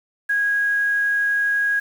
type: tone with quantisation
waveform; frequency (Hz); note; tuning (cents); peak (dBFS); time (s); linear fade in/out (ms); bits
sine; 1648; G#6; -14; -17; 0.29-1.8; 10; 7
effects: none